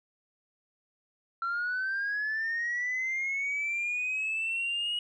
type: linear sweep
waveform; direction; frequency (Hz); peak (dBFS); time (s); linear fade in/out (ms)
sine; up; 1352 to 2904; -27; 1.42-4.99; 2
effects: tanh soft clip ceiling -26 dBFS